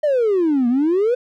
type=exponential two-way sweep; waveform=triangle; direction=down then up; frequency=622.3 to 233.1 to 511 Hz; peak=-11 dBFS; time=0.03-1.15 s; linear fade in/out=10 ms; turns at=0.68 s; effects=tanh soft clip ceiling -10 dBFS